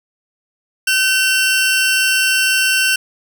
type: tone pair together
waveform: sawtooth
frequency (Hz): 1530 / 2726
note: G6 / F7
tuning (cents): -42 / -43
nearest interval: minor seventh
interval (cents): 999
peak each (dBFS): -12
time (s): 0.87-2.96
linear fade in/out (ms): 5
effects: none